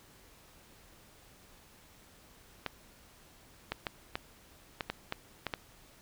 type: clicks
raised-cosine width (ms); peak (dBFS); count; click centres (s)
0.3; -17; 9; 2.663 / 3.72 / 3.868 / 4.155 / 4.808 / 4.9 / 5.124 / 5.467 / 5.538
effects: pink hiss -59 dBFS RMS until 6.01 s